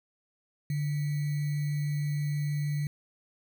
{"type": "tone with sample-and-hold", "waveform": "sine", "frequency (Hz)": 146.83, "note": "D3", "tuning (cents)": 0, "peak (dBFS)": -27, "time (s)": [0.7, 2.87], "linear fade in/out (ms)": 2, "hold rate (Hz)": 2100, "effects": []}